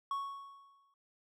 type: tone with exponential decay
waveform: triangle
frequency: 1108.7 Hz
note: C#6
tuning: in tune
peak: -30 dBFS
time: 0.11-0.94 s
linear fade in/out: 2 ms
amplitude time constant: 180 ms
effects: none